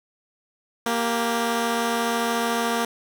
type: tone pair together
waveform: 10% pulse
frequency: 233.1 / 393.1 Hz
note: A#3 / G4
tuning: 0 / +5 cents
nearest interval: major sixth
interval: 905 cents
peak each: -14 / -22 dBFS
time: 0.86-2.85 s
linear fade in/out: 2 ms
effects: none